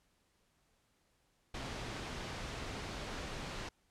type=low-pass noise; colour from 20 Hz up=pink; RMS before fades=-43 dBFS; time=1.54-3.69 s; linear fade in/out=5 ms; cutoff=5200 Hz; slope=12 dB/octave; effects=pink hiss -75 dBFS RMS until 3.9 s + low-pass 11000 Hz 12 dB/octave